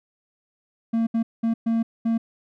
triangle tone bursts at uneven times, 227.9 Hz, A#3, 39 cents flat, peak -17 dBFS, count 5, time 0.93-1.07 / 1.14-1.23 / 1.43-1.54 / 1.66-1.83 / 2.05-2.18 s, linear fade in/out 10 ms, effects none

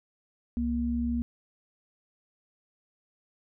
sine tone pair together, 67 / 236.9 Hz, C2 / A#3, +42 / +28 cents, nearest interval octave + minor seventh, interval 2186 cents, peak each -32 / -27 dBFS, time 0.57-1.22 s, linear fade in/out 0 ms, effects none

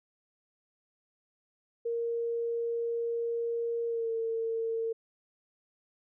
sine tone with pitch glide, 466.2 to 453.7 Hz, A#4 to A#4, 0 to -47 cents, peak -29 dBFS, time 1.85-4.93 s, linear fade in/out 10 ms, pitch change -47 cents, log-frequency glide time 3.87-4.11 s, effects none

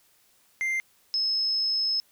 triangle / sine tone pair in turn, 2093 / 5188 Hz, C7 / E8, 0 / -28 cents, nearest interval octave + major third, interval 1572 cents, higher second, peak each -23 dBFS, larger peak neither, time 0.61-0.8 / 1.14-2 s, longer second, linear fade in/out 0 ms, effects white hiss -63 dBFS RMS until 2.11 s

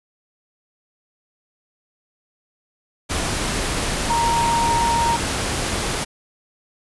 sine tone in noise, 932.3 Hz, A#5, in tune, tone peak -17 dBFS, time 4.09-5.17 s, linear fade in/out 20 ms, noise pink, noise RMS -23 dBFS, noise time 3.09-6.05 s, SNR +3 dB, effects resampled to 24000 Hz

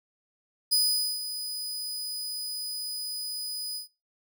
sawtooth tone with ADSR envelope, 4978 Hz, D#8, in tune, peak -17 dBFS, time 0.71-3.88 s, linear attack 18 ms, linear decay 460 ms, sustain -12 dB, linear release 120 ms, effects noise-tail reverb RT60 0.3 s tail -23 dB re dry

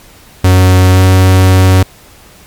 45% pulse tone with pitch glide, 92.5 to 93.52 Hz, F#2 to F#2, 0 to +19 cents, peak -3 dBFS, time 0.44-1.83 s, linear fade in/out 5 ms, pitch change +19 cents, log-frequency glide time 0.9-1.02 s, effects pink hiss -39 dBFS RMS until 2.46 s + MP3 96 kbps

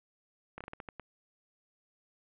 slowing click train, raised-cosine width 0.5 ms, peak -27 dBFS, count 8, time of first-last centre 0.58-0.997 s, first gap 26 ms, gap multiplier 1.27, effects resampled to 8000 Hz + 10-bit

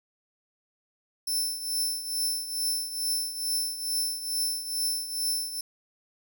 20% pulse tone with tremolo, 5320 Hz, E8, 15 cents sharp, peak -19 dBFS, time 1.27-5.61 s, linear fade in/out 5 ms, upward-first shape triangle, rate 2.3 Hz, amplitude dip 75%, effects none

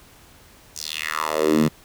10% pulse tone with high-pass filter sweep, 77.78 Hz, D#2, in tune, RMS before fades -22 dBFS, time 0.75-1.69 s, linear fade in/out 20 ms, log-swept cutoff 6600 to 160 Hz, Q 3.3, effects pink hiss -50 dBFS RMS until 1.84 s

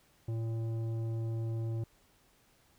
triangle tone with tanh clipping, 113.5 Hz, A#2, 46 cents flat, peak -34 dBFS, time 0.28-1.84 s, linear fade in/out 5 ms, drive 15 dB, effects pink hiss -67 dBFS RMS until 2.78 s

